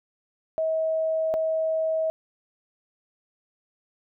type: tone pair in turn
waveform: sine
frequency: 640 / 640 Hz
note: D#5 / D#5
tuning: +49 / +49 cents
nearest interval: unison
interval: 0 cents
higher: neither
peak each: -22 dBFS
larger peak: neither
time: 0.58-1.34 / 1.34-2.1 s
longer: neither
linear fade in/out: 0 ms
effects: none